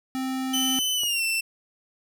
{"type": "tone", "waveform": "square", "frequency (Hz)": 261.6, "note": "C4", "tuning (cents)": 0, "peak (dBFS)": -27, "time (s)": [0.15, 0.79], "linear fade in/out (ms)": 0}
{"type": "tone with pitch glide", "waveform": "sawtooth", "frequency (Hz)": [3027, 2681], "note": ["F#7", "E7"], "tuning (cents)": [39, 29], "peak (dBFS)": -20, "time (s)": [0.53, 1.41], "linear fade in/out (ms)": 10, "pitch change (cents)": -210, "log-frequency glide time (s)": [0.94, 1.23]}
{"type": "click", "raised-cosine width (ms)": 1, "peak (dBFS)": -27, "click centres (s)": 1.035}
{"effects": []}